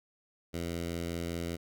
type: tone with notch filter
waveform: 10% pulse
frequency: 85 Hz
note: F2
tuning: 46 cents flat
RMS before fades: -36 dBFS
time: 0.53-1.57 s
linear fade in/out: 20 ms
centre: 1100 Hz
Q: 1.8
effects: none